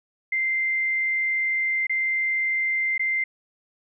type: tone with dropouts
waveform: sine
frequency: 2087 Hz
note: C7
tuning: 5 cents flat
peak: -21 dBFS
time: 0.32-3.24 s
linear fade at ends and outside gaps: 5 ms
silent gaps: 1.869-1.895 / 2.979-2.994 s
effects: none